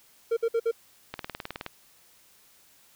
triangle tone bursts, 459.7 Hz, A#4, 24 cents flat, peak -20 dBFS, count 4, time 0.31-0.714 s, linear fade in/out 10 ms, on 59 ms, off 56 ms
click train, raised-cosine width 0.3 ms, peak -18 dBFS, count 11, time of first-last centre 1.14-1.664 s, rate 19.1 Hz
effects white hiss -59 dBFS RMS until 2.95 s

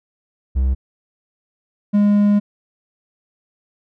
triangle tone pair in turn, 65.41 / 205.4 Hz, C2 / G#3, 0 / -19 cents, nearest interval octave + minor sixth, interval 1981 cents, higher second, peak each -12 / -9 dBFS, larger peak second, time 0.55-0.75 / 1.93-2.4 s, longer second, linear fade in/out 20 ms, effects none

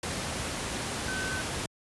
sine tone in noise, 1525 Hz, G6, 48 cents flat, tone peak -33 dBFS, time 1.08-1.41 s, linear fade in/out 2 ms, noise pink, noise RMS -33 dBFS, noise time 0.03-1.66 s, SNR -3 dB, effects high-pass 60 Hz 12 dB/octave + resampled to 24000 Hz

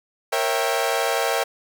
sawtooth chord, A# diminished seventh, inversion none, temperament equal with one note detuned, 466.2 / 546.4 / 659.3 / 784 Hz, A#4 / C#5 / E5 / G5, 0 / -25 / 0 / 0 cents, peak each -22 dBFS, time 0.32-1.44 s, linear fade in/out 10 ms, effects none

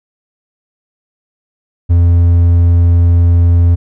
triangle tone, 86 Hz, F2, 26 cents flat, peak -3 dBFS, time 1.89-3.76 s, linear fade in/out 20 ms, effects none

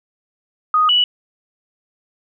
sine tone pair in turn, 1244.5 / 2948 Hz, D#6 / F#7, 0 / -7 cents, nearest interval octave + minor third, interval 1493 cents, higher second, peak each -11 dBFS, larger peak neither, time 0.74-0.89 / 0.89-1.04 s, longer neither, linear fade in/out 2 ms, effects none

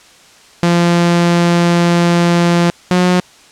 sawtooth tone pair in turn, 172.3 / 180.24 Hz, F3 / F#3, -23 / -45 cents, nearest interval minor second, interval 78 cents, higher second, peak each -5 dBFS, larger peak neither, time 0.63-2.7 / 2.91-3.2 s, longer first, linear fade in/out 0 ms, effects white hiss -43 dBFS RMS until 3.51 s + low-pass 7000 Hz 12 dB/octave

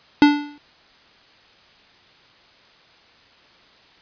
square tone with exponential decay, 292.1 Hz, D4, 9 cents flat, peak -7 dBFS, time 0.22-0.58 s, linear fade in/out 1 ms, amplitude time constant 78 ms, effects white hiss -52 dBFS RMS until 4.01 s + resampled to 11025 Hz

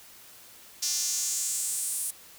square tone with high-pass filter sweep, 160.9 Hz, E3, 42 cents flat, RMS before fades -30 dBFS, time 0.82-2.11 s, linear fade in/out 10 ms, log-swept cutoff 5600 to 9700 Hz, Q 3.2, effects white hiss -51 dBFS RMS until 2.38 s

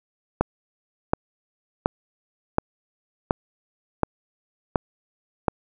click train, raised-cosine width 1 ms, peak -4 dBFS, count 8, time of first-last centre 0.41-5.482 s, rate 1.38 Hz, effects none

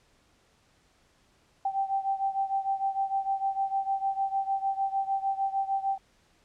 sine beating tone pair, 779 / 785.6 Hz, G5 / G5, -11 / +4 cents, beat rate 6.6 Hz, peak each -28 / -31 dBFS, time 1.65-5.98 s, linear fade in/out 5 ms, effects pink hiss -65 dBFS RMS until 6.44 s + low-pass 8000 Hz 12 dB/octave

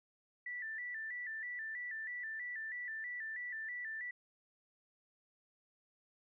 sine tone with vibrato, 1864.7 Hz, A#6, in tune, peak -40 dBFS, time 0.46-4.11 s, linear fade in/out 5 ms, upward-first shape square, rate 3.1 Hz, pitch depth 87 cents each way, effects none

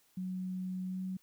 sine tone with pitch glide, 185 to 187.04 Hz, F#3 to F#3, 0 to +19 cents, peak -35 dBFS, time 0.17-1.17 s, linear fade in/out 5 ms, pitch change +19 cents, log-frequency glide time 0.86-1.03 s, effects white hiss -69 dBFS RMS until 1.22 s

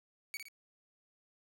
sawtooth tone with echo, 2254 Hz, C#7, 28 cents sharp, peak -35 dBFS, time 0.34-0.37 s, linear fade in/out 0 ms, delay 57 ms, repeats 2, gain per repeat -6 dB, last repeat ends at 0.484 s, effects none

